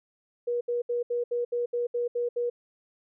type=tone bursts; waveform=sine; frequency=480.7 Hz; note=B4; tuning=47 cents flat; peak=-25 dBFS; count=10; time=0.47-2.5 s; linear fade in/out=10 ms; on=140 ms; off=70 ms; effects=none